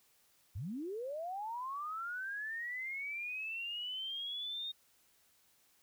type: linear sweep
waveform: sine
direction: up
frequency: 76.6 to 3710 Hz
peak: -38 dBFS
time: 0.55-4.72 s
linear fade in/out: 10 ms
effects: white hiss -70 dBFS RMS until 5.82 s

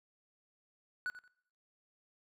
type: tone with echo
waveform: triangle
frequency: 1478 Hz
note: F#6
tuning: 2 cents flat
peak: -32 dBFS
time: 1.06-1.1 s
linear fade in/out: 0 ms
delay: 89 ms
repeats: 2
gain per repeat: -13 dB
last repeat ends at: 1.278 s
effects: noise-tail reverb RT60 0.7 s tail -24 dB re dry

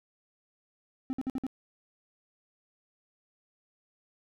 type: tone bursts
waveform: triangle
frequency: 261.8 Hz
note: C4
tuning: 1 cent sharp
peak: -27 dBFS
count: 5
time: 1.1-1.466 s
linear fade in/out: 0 ms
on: 30 ms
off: 54 ms
effects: none

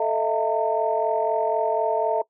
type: tone cluster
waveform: sine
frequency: 440.8 / 630 / 674 / 908 Hz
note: A4 / D#5 / E5 / A#5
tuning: +3 / +21 / +38 / -46 cents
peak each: -25 dBFS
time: 0-2.22 s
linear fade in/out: 5 ms
effects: noise-tail reverb RT60 0.1 s tail -21 dB re dry + tanh soft clip ceiling -9 dBFS

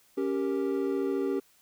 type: chord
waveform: triangle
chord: G diminished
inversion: second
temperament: equal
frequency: 277.2 / 392 / 466.2 Hz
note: Db4 / G4 / Bb4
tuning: 0 / 0 / 0 cents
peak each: -29 / -27 / -33 dBFS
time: 0.17-1.4 s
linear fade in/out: 10 ms
effects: white hiss -63 dBFS RMS until 1.61 s

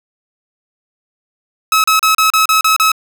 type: tone bursts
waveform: sawtooth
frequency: 1288 Hz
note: E6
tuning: 41 cents flat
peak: -5 dBFS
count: 8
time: 1.72-2.918 s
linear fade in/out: 2 ms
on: 120 ms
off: 34 ms
effects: none

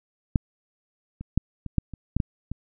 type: clicks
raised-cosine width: 5 ms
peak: -7 / -23 / -7 / -21 / -8 / -24 / -9 / -11 / -19 dBFS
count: 9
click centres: 0.358 / 1.21 / 1.376 / 1.663 / 1.783 / 1.937 / 2.166 / 2.202 / 2.516 s
effects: none

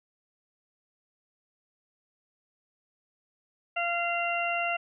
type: harmonic tone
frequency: 690 Hz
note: F5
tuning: 21 cents flat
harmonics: 1 / 2 / 3 / 4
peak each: -30 / -34 / -35 / -31 dBFS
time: 3.76-4.77 s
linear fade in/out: 10 ms
effects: none

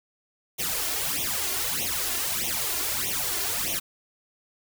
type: noise with flanger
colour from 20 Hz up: white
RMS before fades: -28 dBFS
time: 0.58-3.8 s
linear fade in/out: 20 ms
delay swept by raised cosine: 0.32 to 2.92 ms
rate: 1.6 Hz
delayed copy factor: +1
effects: none

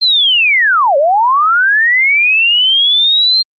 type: linear two-way sweep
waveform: sine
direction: down then up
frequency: 4205 to 537 to 4205 Hz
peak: -7 dBFS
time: 0.01-3.43 s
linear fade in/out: 20 ms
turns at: 0.97 s
effects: Opus 32 kbps

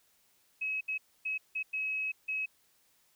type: tone bursts at uneven times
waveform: sine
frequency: 2561 Hz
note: D#7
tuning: 49 cents sharp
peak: -31 dBFS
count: 6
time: 0.61-0.81 / 0.88-0.98 / 1.25-1.38 / 1.55-1.63 / 1.73-2.12 / 2.28-2.46 s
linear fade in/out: 10 ms
effects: white hiss -69 dBFS RMS until 3.15 s

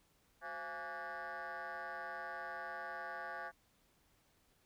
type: tone with frequency modulation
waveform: sine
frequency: 1151 Hz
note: D6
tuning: 35 cents flat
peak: -40 dBFS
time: 0.41-3.52 s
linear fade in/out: 50 ms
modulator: 156 Hz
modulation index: 3.8
effects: tanh soft clip ceiling -40 dBFS + pink hiss -73 dBFS RMS until 4.65 s

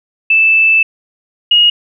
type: tone pair in turn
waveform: sine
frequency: 2637 / 2875 Hz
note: E7 / F7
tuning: 0 / +50 cents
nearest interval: minor second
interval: 150 cents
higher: second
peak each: -6 / -5 dBFS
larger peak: second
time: 0.3-0.83 / 1.51-1.7 s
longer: first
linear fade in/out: 5 ms
effects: none

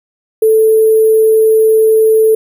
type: tone with sample-and-hold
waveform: sine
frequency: 439.1 Hz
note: A4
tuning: 4 cents flat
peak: -5 dBFS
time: 0.42-2.35 s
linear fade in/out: 5 ms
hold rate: 11025 Hz
effects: none

